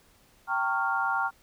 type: chord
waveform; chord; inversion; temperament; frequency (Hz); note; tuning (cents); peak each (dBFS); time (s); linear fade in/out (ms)
sine; G half-diminished seventh; none; equal with one note detuned; 784 / 912.6 / 1108.7 / 1396.9; G5 / Bb5 / Db6 / F6; 0 / -37 / 0 / 0; -31 / -31 / -32 / -28; 0.47-1.31; 50
effects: pink hiss -61 dBFS RMS until 1.42 s